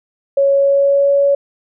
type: tone with pitch glide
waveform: sine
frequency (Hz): 554.4 to 561.8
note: C#5 to C#5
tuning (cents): 0 to +23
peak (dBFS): -9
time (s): 0.37-1.35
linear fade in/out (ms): 5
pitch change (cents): +23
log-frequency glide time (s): 0.51-1.13
effects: none